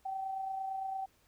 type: tone with amplitude modulation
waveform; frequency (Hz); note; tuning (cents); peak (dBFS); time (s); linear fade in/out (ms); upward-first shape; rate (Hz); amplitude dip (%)
sine; 770; G5; -31; -33; 0.05-1.06; 10; sine; 28.8; 40
effects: pink hiss -69 dBFS RMS until 1.27 s